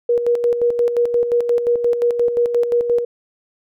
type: tone with tremolo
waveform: sine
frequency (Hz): 477.9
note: A#4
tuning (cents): +43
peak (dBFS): -12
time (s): 0.09-3.05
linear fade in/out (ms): 5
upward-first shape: square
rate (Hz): 5.7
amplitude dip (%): 55
effects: none